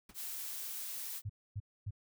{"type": "noise with exponential decay", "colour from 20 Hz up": "pink", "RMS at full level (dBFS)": -49, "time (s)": [0.09, 0.19], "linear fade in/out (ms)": 5, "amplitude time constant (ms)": 20}
{"type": "noise", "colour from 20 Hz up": "blue", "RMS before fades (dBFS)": -42, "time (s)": [0.14, 1.22], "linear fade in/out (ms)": 50}
{"type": "tone bursts", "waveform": "sine", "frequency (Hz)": 102.2, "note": "G#2", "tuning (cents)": -27, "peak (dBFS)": -36, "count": 3, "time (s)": [1.25, 1.908], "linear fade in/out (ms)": 10, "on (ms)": 46, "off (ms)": 260}
{"effects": []}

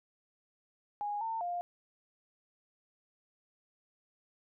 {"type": "tone with pitch steps", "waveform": "sine", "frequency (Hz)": [825, 900, 703], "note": ["G#5", "A5", "F5"], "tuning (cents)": [-12, 39, 11], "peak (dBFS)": -33, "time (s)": [1.01, 1.61], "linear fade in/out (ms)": 0, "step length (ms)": 200, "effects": []}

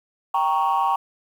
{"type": "chord", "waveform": "sine", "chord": "G diminished", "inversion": "none", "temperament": "equal", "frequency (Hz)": [784, 932.3, 1108.7], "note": ["G5", "Bb5", "Db6"], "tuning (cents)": [0, 0, 0], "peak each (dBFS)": -21, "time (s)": [0.34, 0.96], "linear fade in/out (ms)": 5, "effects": ["tanh soft clip ceiling -13 dBFS", "8-bit"]}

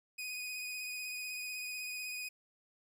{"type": "tone with vibrato", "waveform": "sawtooth", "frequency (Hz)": 2489, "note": "D#7", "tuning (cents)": 0, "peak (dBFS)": -36, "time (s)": [0.18, 2.29], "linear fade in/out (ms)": 10, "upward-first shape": "triangle", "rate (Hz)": 16, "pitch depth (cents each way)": 26, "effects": ["12-bit"]}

